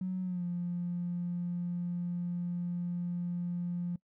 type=tone with pitch glide; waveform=triangle; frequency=185 to 175.12 Hz; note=F#3 to F3; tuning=0 to +5 cents; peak=-28 dBFS; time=0.01-3.96 s; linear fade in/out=5 ms; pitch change=-95 cents; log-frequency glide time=0.22-0.44 s; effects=noise-tail reverb RT60 0.1 s tail -26 dB re dry + tanh soft clip ceiling -30 dBFS